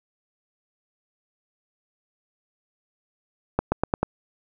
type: accelerating click train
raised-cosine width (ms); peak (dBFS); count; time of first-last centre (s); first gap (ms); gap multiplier
1; -6; 5; 3.59-4.03; 130; 0.89
effects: none